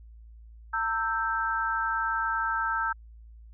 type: chord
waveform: sine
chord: E diminished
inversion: second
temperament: equal with one note detuned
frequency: 909.5 / 1318.5 / 1568 Hz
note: Bb5 / E6 / G6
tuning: -43 / 0 / 0 cents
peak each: -31 / -29 / -30 dBFS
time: 0.73-2.93 s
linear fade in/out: 10 ms
effects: added 56 Hz sine -46 dBFS peak until 3.53 s